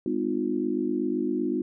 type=tone cluster; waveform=sine; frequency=201.9 / 249.9 / 307.4 / 355.2 Hz; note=G#3 / B3 / D#4 / F4; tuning=-49 / +21 / -21 / +29 cents; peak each=-34 / -29 / -29 / -29 dBFS; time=0.06-1.62 s; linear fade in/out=2 ms; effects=none